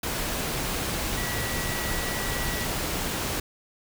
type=tone in noise; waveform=sine; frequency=1939 Hz; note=B6; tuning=32 cents flat; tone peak=-35 dBFS; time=1.17-2.65 s; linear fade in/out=5 ms; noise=pink; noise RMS=-29 dBFS; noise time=0.03-3.4 s; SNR=-9 dB; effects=none